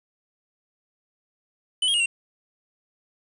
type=tone with pitch steps; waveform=square; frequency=3005 / 3246 / 2862 / 2741 Hz; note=F#7 / G#7 / F7 / F7; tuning=+26 / -40 / +42 / -33 cents; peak=-20 dBFS; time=1.82-2.06 s; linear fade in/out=5 ms; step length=60 ms; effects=resampled to 24000 Hz + 8-bit